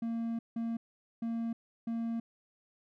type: tone bursts at uneven times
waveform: triangle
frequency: 229.9 Hz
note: A#3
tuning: 24 cents flat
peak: -30 dBFS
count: 4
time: 0.02-0.39 / 0.56-0.77 / 1.22-1.53 / 1.87-2.2 s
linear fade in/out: 5 ms
effects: none